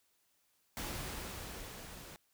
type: noise with level ramp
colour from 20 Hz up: pink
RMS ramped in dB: -40 to -51 dBFS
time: 0.77-2.16 s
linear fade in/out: 0 ms
effects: white hiss -75 dBFS RMS until 2.33 s